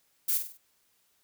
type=noise with echo; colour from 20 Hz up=violet; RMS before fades=-27 dBFS; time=0.28-0.38 s; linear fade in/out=10 ms; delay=49 ms; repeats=4; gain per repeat=-7 dB; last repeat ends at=0.576 s; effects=white hiss -70 dBFS RMS until 1.23 s